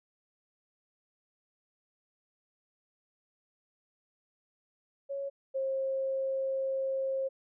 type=tone pair in turn; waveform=sine; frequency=554.4 / 534.9 Hz; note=C#5 / C5; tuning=0 / +38 cents; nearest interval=minor second; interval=62 cents; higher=first; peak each=-33 / -29 dBFS; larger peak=second; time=5.09-5.3 / 5.54-7.29 s; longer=second; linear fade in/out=20 ms; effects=none